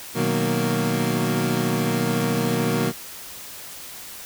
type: chord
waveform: 25% pulse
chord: B major seventh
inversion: none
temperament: equal with one note detuned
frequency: 123.47 / 155.56 / 185.53 / 233.1 Hz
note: B2 / D#3 / F#3 / A#3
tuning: 0 / 0 / +5 / 0 cents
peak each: -23 / -23 / -23 / -21 dBFS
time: 0.14-2.93 s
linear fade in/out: 50 ms
effects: white hiss -38 dBFS RMS until 4.25 s